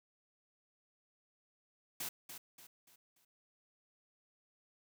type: noise with echo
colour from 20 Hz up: white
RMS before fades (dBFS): -41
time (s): 2-2.09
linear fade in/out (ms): 5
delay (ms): 290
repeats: 4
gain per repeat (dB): -8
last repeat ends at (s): 3.25
effects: none